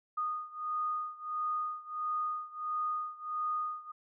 sine beating tone pair, 1233 / 1234.5 Hz, D#6 / D#6, -16 / -14 cents, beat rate 1.5 Hz, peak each -35 / -37 dBFS, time 0.17-3.92 s, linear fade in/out 10 ms, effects none

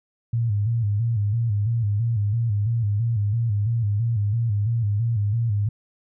sine tone with vibrato, 109.3 Hz, A2, 11 cents flat, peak -19 dBFS, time 0.33-5.69 s, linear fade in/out 5 ms, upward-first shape square, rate 3 Hz, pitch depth 110 cents each way, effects none

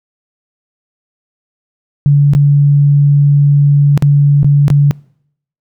sine tone with dropouts, 143.4 Hz, D3, 41 cents flat, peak -4 dBFS, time 2.06-4.91 s, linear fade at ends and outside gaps 0 ms, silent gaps 2.335-2.35 / 3.976-4.024 / 4.431-4.445 / 4.681-4.702 s, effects noise-tail reverb RT60 0.7 s tail -25 dB re dry

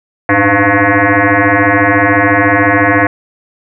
sine tone with frequency modulation, 693 Hz, F5, 14 cents flat, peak -6 dBFS, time 0.29-3.07 s, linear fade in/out 2 ms, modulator 200 Hz, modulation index 6.7, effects none

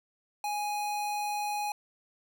square tone, 830.6 Hz, G#5, in tune, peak -31 dBFS, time 0.44-1.72 s, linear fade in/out 2 ms, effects none

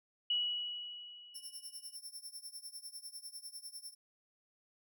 sine tone with exponential decay, 2928 Hz, F#7, 19 cents flat, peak -29 dBFS, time 0.3-1.96 s, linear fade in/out 5 ms, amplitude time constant 360 ms
15% pulse tone with tremolo, 5380 Hz, E8, 34 cents sharp, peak -37 dBFS, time 1.34-3.95 s, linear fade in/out 20 ms, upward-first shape triangle, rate 10 Hz, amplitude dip 95%
effects none

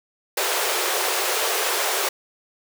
pink high-pass noise, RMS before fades -23 dBFS, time 0.37-2.09 s, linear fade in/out 5 ms, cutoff 360 Hz, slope 96 dB/octave, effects none

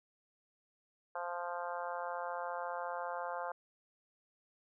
harmonic tone, 174.61 Hz, F3, in tune, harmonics 3 / 4 / 5 / 6 / 7 / 8 / 9, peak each -43 / -43 / -43 / -45 / -48 / -48 / -51 dBFS, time 1.15-3.52 s, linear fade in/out 5 ms, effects none

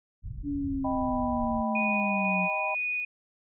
pink low-pass noise, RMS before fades -38 dBFS, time 0.22-1.64 s, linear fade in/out 50 ms, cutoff 130 Hz, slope 24 dB/octave
sine linear sweep, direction down, 289.6 to 180 Hz, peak -28 dBFS, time 0.43-2.49 s, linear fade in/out 50 ms
sine chord, Eb augmented, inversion none, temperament equal, 622.3 / 784 / 987.8 Hz, Eb5 / G5 / B5, 0 / 0 / 0 cents, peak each -33 dBFS, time 0.84-2.75 s, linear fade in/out 10 ms
sine tone with tremolo, 2473 Hz, D#7, 11 cents flat, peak -27 dBFS, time 1.75-3.05 s, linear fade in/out 5 ms, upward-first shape square, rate 2 Hz, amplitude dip 25%
effects none

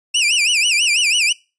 sawtooth tone with vibrato, 2637 Hz, E7, in tune, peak -10 dBFS, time 0.14-1.33 s, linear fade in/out 10 ms, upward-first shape sine, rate 6.1 Hz, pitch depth 210 cents each way, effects noise-tail reverb RT60 0.3 s tail -24 dB re dry + resampled to 22050 Hz

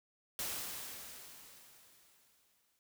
white noise with exponential decay, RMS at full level -38 dBFS, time 0.39-2.79 s, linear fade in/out 1 ms, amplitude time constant 520 ms, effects none

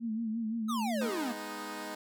sine tone with vibrato, 224.3 Hz, A3, 34 cents sharp, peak -31 dBFS, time 0-1.11 s, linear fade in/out 50 ms, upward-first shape sine, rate 5.8 Hz, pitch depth 67 cents each way
square exponential sweep, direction down, 1314 to 220 Hz, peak -34 dBFS, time 0.68-1.33 s, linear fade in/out 20 ms
10% pulse chord, G# minor, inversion none, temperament equal, 207.7 / 246.9 / 311.1 Hz, G#3 / B3 / D#4, 0 / 0 / 0 cents, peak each -35 / -37 / -32 dBFS, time 1.01-1.95 s, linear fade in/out 5 ms
effects none

